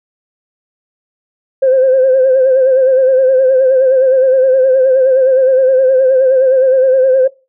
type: tone with vibrato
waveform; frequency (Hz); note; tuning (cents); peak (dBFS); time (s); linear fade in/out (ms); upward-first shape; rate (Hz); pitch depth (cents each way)
sine; 523.3; C5; 0; -5; 1.62-7.28; 10; sine; 9.6; 52
effects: noise-tail reverb RT60 0.3 s tail -22 dB re dry + tanh soft clip ceiling -2 dBFS